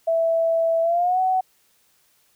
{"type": "tone with pitch glide", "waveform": "sine", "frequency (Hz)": [659.3, 748.6], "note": ["E5", "F#5"], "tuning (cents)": [0, 20], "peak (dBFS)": -17, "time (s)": [0.07, 1.41], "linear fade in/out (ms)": 10, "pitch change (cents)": 220, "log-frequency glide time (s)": [0.82, 1.2], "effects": ["white hiss -62 dBFS RMS until 2.35 s"]}